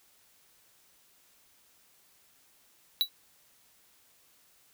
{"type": "tone with exponential decay", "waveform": "square", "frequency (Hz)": 3926, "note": "B7", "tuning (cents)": -11, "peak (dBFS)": -19, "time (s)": [3.01, 3.09], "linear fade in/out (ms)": 0, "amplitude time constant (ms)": 17, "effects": ["white hiss -64 dBFS RMS until 4.73 s"]}